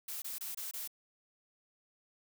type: noise bursts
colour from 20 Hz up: blue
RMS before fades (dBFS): -41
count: 5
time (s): 0.08-0.876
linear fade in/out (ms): 5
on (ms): 140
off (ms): 24
effects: none